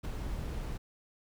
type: noise with ADSR envelope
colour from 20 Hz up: brown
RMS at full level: -32 dBFS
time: 0.03-0.78 s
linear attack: 22 ms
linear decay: 6 ms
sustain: -5 dB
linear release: 16 ms
effects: none